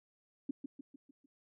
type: tone with echo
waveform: sine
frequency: 277.2 Hz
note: C#4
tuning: in tune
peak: -32 dBFS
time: 0.49-0.51 s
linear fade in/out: 5 ms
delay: 150 ms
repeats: 5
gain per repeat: -6 dB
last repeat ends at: 1.26 s
effects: none